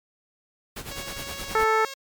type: noise with tremolo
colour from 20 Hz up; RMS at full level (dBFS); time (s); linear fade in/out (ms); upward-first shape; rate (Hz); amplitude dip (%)
pink; -34; 0.76-1.64; 5; sine; 9.6; 75
type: tone with pitch glide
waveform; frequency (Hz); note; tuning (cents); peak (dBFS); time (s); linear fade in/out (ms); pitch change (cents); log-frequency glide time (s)
5% pulse; 554.4 to 544.2; C#5 to C#5; 0 to -32; -24; 0.91-1.94; 5; -32; 1.43-1.71
type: harmonic tone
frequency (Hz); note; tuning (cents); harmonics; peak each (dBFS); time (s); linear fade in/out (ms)
440; A4; 0; 1 / 2 / 3 / 4 / 5; -23 / -24 / -23 / -29 / -30; 1.55-1.85; 2
effects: MP3 96 kbps